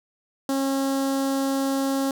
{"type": "tone with notch filter", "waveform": "sawtooth", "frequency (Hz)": 271.7, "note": "C#4", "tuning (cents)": -35, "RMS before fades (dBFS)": -24, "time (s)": [0.49, 2.11], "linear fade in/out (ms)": 2, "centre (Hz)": 2300, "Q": 0.91, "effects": []}